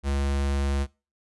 square tone, 69.6 Hz, C#2, 8 cents sharp, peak -24 dBFS, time 0.03-0.87 s, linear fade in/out 50 ms, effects noise-tail reverb RT60 0.3 s tail -22 dB re dry + resampled to 24000 Hz

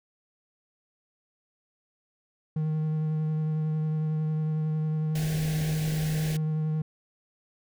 triangle tone with vibrato, 155.56 Hz, D#3, in tune, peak -23 dBFS, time 2.56-6.82 s, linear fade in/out 5 ms, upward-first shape triangle, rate 11 Hz, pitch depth 16 cents each way
pink band-stop noise, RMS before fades -37 dBFS, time 5.15-6.37 s, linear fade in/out 5 ms, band 810 to 1500 Hz, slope 96 dB/octave
effects none

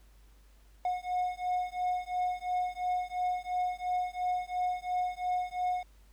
triangle beating tone pair, 724 / 726.9 Hz, F#5 / F#5, -38 / -31 cents, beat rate 2.9 Hz, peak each -31 dBFS, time 0.85-5.83 s, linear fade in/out 2 ms, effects added 50 Hz sine -56 dBFS peak until 6.12 s + pink hiss -67 dBFS RMS until 6.12 s

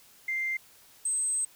sine tone pair in turn, 2093 / 8247 Hz, C7 / C9, 0 / -26 cents, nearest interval 2 octaves, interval 2374 cents, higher second, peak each -27 / -25 dBFS, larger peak second, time 0.28-0.57 / 1.05-1.45 s, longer second, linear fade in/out 5 ms, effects tanh soft clip ceiling -22 dBFS + white hiss -57 dBFS RMS until 1.55 s

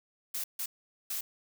blue noise bursts at uneven times, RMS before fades -35 dBFS, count 3, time 0.34-0.44 / 0.59-0.66 / 1.1-1.21 s, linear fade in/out 5 ms, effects none

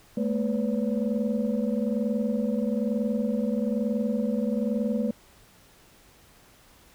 sine tone cluster, 213.2 / 234.3 / 496.5 / 566 Hz, G#3 / A#3 / B4 / C#5, +46 / +9 / +9 / +36 cents, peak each -26 / -28 / -31 / -34 dBFS, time 0.17-5.11 s, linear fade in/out 5 ms, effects tanh soft clip ceiling -15 dBFS + pink hiss -56 dBFS RMS until 6.94 s

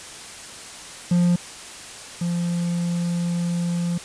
triangle tone pair in turn, 175.4 / 172.89 Hz, F3 / F3, +8 / -17 cents, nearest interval unison, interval 25 cents, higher first, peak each -13 / -19 dBFS, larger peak first, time 1.11-1.36 / 2.21-3.98 s, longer second, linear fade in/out 5 ms, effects white hiss -38 dBFS RMS until 4.04 s + resampled to 22050 Hz

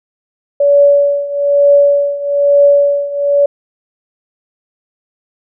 sine tone with tremolo, 570 Hz, C#5, 48 cents sharp, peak -3 dBFS, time 0.6-3.46 s, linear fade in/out 5 ms, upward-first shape triangle, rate 1.1 Hz, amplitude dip 85%, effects none

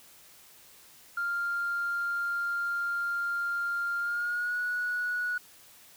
sine tone with pitch glide, 1396.9 to 1464.7 Hz, F6 to F#6, 0 to -18 cents, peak -27 dBFS, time 1.17-5.38 s, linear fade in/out 5 ms, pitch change +82 cents, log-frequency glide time 3.99-4.59 s, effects tanh soft clip ceiling -24 dBFS + white hiss -55 dBFS RMS until 5.96 s

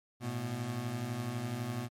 25% pulse beating tone pair, 110 / 122 Hz, A2 / B2, 0 / -21 cents, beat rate 12 Hz, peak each -37 / -32 dBFS, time 0.2-1.89 s, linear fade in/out 50 ms, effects MP3 64 kbps

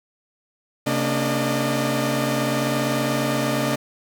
sawtooth tone cluster, 134.5 / 229.5 / 289.7 / 608 Hz, C3 / A#3 / D4 / D#5, +48 / -27 / -24 / -40 cents, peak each -22 dBFS, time 0.86-3.76 s, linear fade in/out 10 ms, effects none

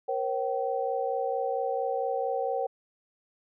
sine tone cluster, 472.6 / 537 / 769 Hz, A#4 / C5 / G5, +24 / +45 / -33 cents, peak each -31 dBFS, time 0.08-2.67 s, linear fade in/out 10 ms, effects none

